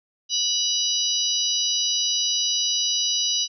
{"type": "harmonic tone", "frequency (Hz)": 980, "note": "B5", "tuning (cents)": -14, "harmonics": [3, 4, 5, 6], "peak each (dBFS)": [-26, -26, -26, -26], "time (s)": [0.29, 3.48], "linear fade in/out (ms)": 50, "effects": []}